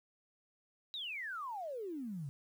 sine exponential sweep, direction down, 3951 to 131.7 Hz, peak -39 dBFS, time 0.94-2.29 s, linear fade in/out 0 ms, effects 11-bit

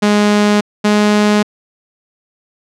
sawtooth tone pair in turn, 207.7 / 209 Hz, G#3 / G#3, 0 / +11 cents, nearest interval unison, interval 11 cents, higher second, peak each -5 dBFS, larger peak neither, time 0.02-0.61 / 0.84-1.43 s, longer neither, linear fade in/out 10 ms, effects low-pass 7000 Hz 12 dB/octave

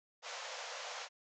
pink band-pass noise, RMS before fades -45 dBFS, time 0.22-1.09 s, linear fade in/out 50 ms, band 480 to 7200 Hz, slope 96 dB/octave, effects none

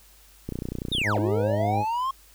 click train, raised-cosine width 3 ms, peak -18 dBFS, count 17, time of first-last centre 0.49-1.016 s, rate 30.4 Hz
triangle linear two-way sweep, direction down then up, 3802 to 293.7 to 1090 Hz, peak -22 dBFS, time 0.92-2.11 s, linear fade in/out 5 ms, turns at 1.19 s
harmonic tone, 104.5 Hz, G#2, 11 cents sharp, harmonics 1 / 2 / 3 / 4 / 5 / 6 / 7 / 8 / 9, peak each -26 / -32 / -34 / -36 / -35 / -34 / -40 / -40 / -40 dBFS, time 1.03-1.85 s, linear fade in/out 50 ms
effects added 50 Hz sine -55 dBFS peak until 2.34 s + white hiss -55 dBFS RMS until 2.34 s

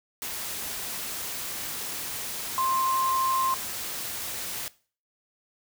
sine tone in noise, 1052 Hz, C6, 9 cents sharp, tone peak -23 dBFS, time 2.58-3.54 s, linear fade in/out 0 ms, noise white, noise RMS -34 dBFS, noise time 0.22-4.68 s, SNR +8 dB, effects noise-tail reverb RT60 0.4 s tail -19 dB re dry

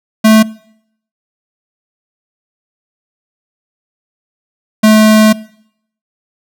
square tone pair in turn, 218.6 / 216.2 Hz, A3 / A3, -11 / -30 cents, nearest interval unison, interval 19 cents, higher first, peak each -4 dBFS, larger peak neither, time 0.24-0.43 / 4.83-5.33 s, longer second, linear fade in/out 10 ms, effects noise-tail reverb RT60 0.7 s tail -22 dB re dry

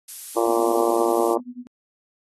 violet noise, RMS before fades -32 dBFS, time 0.08-1.34 s, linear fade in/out 5 ms
harmonic tone, 115.7 Hz, A#2, 13 cents flat, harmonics 3 / 4 / 5 / 6 / 7 / 8 / 9 / 10, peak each -22 / -24 / -26 / -28 / -29 / -30 / -31 / -32 dBFS, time 0.36-1.38 s, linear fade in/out 10 ms
sine tone with tremolo, 246.1 Hz, B3, 6 cents flat, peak -30 dBFS, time 0.47-1.67 s, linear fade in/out 0 ms, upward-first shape sine, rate 10 Hz, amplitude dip 95%
effects AAC 32 kbps

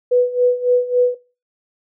sine tone with tremolo, 493.9 Hz, B4, in tune, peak -9 dBFS, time 0.11-1.15 s, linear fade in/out 10 ms, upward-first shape sine, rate 3.6 Hz, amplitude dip 80%, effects noise-tail reverb RT60 0.3 s tail -18 dB re dry

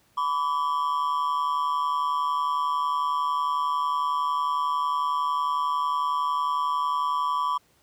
triangle ring-modulated tone, 1074 Hz, C6, 45 cents sharp, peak -18 dBFS, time 0.17-7.58 s, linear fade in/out 10 ms, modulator 75.5 Hz, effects pink hiss -63 dBFS RMS until 7.82 s + high-pass 60 Hz 12 dB/octave

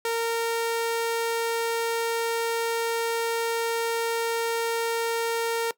sawtooth tone, 460.7 Hz, A#4, 20 cents flat, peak -20 dBFS, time 0.05-5.71 s, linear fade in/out 2 ms, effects noise-tail reverb RT60 0.1 s tail -19 dB re dry

